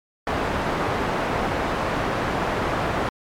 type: low-pass noise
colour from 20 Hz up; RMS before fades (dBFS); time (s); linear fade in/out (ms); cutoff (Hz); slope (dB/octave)
white; -24; 0.27-3.09; 2; 1100; 12
effects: MP3 96 kbps